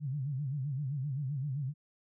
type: tone with vibrato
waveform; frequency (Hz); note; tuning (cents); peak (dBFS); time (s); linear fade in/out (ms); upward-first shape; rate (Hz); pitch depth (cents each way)
sine; 138.59; C#3; 0; -32; 0-1.74; 50; sine; 7.7; 150
effects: none